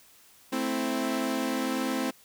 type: chord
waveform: sawtooth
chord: A minor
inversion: none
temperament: equal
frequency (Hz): 220 / 261.6 / 329.6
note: A3 / C4 / E4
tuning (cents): 0 / 0 / 0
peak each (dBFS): -30 / -25 / -30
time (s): 0.52-2.11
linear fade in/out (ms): 10
effects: white hiss -57 dBFS RMS until 2.24 s